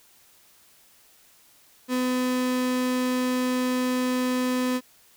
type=tone; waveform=35% pulse; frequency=252.6 Hz; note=B3; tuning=39 cents sharp; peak=-21 dBFS; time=1.88-4.81 s; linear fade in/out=50 ms; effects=white hiss -57 dBFS RMS until 5.16 s